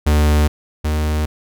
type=tone pair in turn; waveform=45% pulse; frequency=75 / 76.4 Hz; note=D2 / D#2; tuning=+37 / -31 cents; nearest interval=unison; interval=32 cents; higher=second; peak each=-11 / -16 dBFS; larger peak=first; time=0.06-0.48 / 0.84-1.26 s; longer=neither; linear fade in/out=10 ms; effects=none